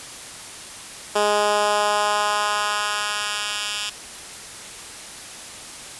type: tone with high-pass filter sweep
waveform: 10% pulse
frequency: 207.7 Hz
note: G#3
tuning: in tune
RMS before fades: -22 dBFS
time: 1.15-3.9 s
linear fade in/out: 10 ms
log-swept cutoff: 430 to 2800 Hz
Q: 1.2
effects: white hiss -37 dBFS RMS until 5.99 s + resampled to 24000 Hz